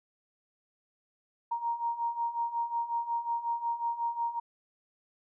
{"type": "beating tone pair", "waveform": "sine", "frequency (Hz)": [932.3, 937.8], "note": ["A#5", "A#5"], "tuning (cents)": [0, 10], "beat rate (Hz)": 5.5, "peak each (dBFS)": [-35, -31], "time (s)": [1.51, 4.4], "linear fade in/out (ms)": 10, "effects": []}